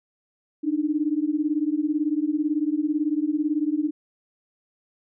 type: beating tone pair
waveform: sine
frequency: 293.3 / 311.3 Hz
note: D4 / D#4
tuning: -2 / +1 cents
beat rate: 18 Hz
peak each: -24 dBFS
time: 0.63-3.91 s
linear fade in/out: 20 ms
effects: none